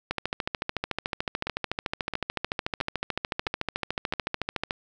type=two click trains; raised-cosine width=0.3 ms; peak=-14 / -11 dBFS; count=5 / 64; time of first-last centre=1.47-4.137 / 0.11-4.709 s; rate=1.5 / 13.7 Hz; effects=none